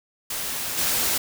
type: noise with level steps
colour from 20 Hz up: white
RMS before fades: -29 / -23 dBFS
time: 0.3-1.18 s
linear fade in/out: 5 ms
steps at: 0.77 s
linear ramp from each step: 20 ms
effects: none